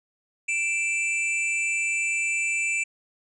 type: tone pair together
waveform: square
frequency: 2349 / 2646 Hz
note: D7 / E7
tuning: 0 / +6 cents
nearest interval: major second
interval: 206 cents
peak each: -26 / -28 dBFS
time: 0.48-2.84 s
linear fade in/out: 10 ms
effects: resampled to 22050 Hz